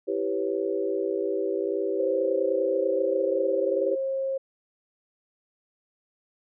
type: chord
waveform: sine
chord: C# half-diminished seventh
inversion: first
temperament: equal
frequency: 329.6 / 392 / 493.9 / 554.4 Hz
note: E4 / G4 / B4 / C#5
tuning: 0 / 0 / 0 / 0 cents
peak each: -32 / -27 / -31 / -33 dBFS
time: 0.07-3.96 s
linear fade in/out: 20 ms
type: tone with pitch glide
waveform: sine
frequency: 525 to 536.7 Hz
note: C5 to C5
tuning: +6 to +44 cents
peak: -25 dBFS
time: 1.99-4.38 s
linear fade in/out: 10 ms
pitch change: +38 cents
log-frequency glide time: 2.68-4.09 s
effects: none